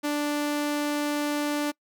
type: tone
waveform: sawtooth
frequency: 293.7 Hz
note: D4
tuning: in tune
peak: -21 dBFS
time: 0.03-1.72 s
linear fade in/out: 20 ms
effects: noise-tail reverb RT60 0.1 s tail -24 dB re dry